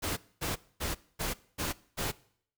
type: noise bursts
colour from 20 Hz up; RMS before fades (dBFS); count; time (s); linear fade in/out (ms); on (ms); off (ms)
pink; -33; 6; 0.02-2.12; 20; 150; 240
effects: noise-tail reverb RT60 0.6 s tail -21 dB re dry